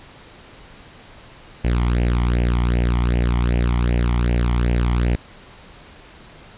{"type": "tone with flanger", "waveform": "sawtooth", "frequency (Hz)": 59.7, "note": "A#1", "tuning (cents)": 42, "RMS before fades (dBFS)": -18, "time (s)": [1.64, 5.16], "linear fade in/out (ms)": 10, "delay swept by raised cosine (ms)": [0.4, 0.96], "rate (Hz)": 2.6, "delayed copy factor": 0.75, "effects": ["pink hiss -44 dBFS RMS until 6.57 s", "resampled to 8000 Hz"]}